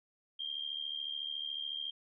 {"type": "tone with amplitude modulation", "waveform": "sine", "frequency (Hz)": 3198, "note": "G7", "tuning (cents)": 34, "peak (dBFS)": -33, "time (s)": [0.39, 1.91], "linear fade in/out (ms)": 10, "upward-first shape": "sine", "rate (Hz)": 73.9, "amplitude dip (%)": 80, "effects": []}